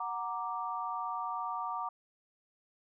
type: chord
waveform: sine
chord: Gb augmented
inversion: none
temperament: equal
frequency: 740 / 932.3 / 1174.7 Hz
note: Gb5 / Bb5 / D6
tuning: 0 / 0 / 0 cents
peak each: -40 / -38 / -37 dBFS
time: 0-1.89 s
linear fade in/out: 5 ms
effects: none